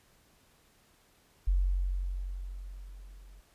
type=tone with level ramp; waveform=sine; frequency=45.89 Hz; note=F#1; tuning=14 cents flat; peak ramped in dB=-22 to -50 dBFS; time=1.47-3.41 s; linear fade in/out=10 ms; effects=pink hiss -65 dBFS RMS until 3.54 s + resampled to 32000 Hz